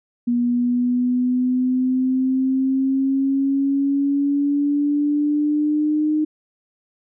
sine exponential sweep, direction up, 240 to 307.2 Hz, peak -16 dBFS, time 0.27-6.25 s, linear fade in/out 10 ms, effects none

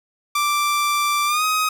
sawtooth tone with pitch glide, 1174.7 to 1259 Hz, D6 to D#6, 0 to +20 cents, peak -14 dBFS, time 0.35-1.69 s, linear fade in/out 5 ms, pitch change +120 cents, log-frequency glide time 1.26-1.44 s, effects none

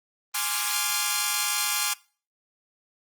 5% pulse chord, D half-diminished seventh, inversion second, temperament equal, 830.6 / 1046.5 / 1174.7 / 1396.9 Hz, Ab5 / C6 / D6 / F6, 0 / 0 / 0 / 0 cents, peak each -18 dBFS, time 0.34-1.94 s, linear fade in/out 10 ms, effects noise-tail reverb RT60 0.4 s tail -22 dB re dry + Opus 24 kbps

